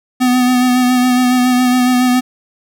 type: tone with vibrato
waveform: square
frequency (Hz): 250.3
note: B3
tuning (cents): +23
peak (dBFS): -10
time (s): 0.2-2.21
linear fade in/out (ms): 20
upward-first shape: sine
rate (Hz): 7.2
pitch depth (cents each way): 24
effects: none